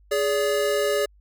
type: tone pair together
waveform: square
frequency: 415.2 / 574 Hz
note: G#4 / D5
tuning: 0 / -40 cents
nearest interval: tritone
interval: 560 cents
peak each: -24 dBFS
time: 0.11-1.06 s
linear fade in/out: 10 ms
effects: added 50 Hz sine -52 dBFS peak until 1.2 s